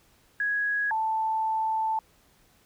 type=tone pair in turn; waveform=sine; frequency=1664 / 881.5 Hz; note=G#6 / A5; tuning=+3 / +3 cents; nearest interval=major seventh; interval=1100 cents; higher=first; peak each=-24 dBFS; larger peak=neither; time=0.4-0.91 / 0.91-1.99 s; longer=second; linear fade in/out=2 ms; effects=pink hiss -62 dBFS RMS until 2.65 s